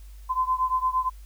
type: beating tone pair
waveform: sine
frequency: 1023 / 1031.7 Hz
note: C6 / C6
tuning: -39 / -25 cents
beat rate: 8.7 Hz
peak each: -24 / -26 dBFS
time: 0.29-1.1 s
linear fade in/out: 20 ms
effects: added 50 Hz sine -41 dBFS peak until 1.25 s + white hiss -59 dBFS RMS until 1.25 s